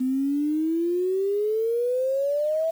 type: exponential sweep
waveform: sine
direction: up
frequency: 253.1 to 659.3 Hz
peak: -21 dBFS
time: 0-2.71 s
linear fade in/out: 10 ms
effects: 8-bit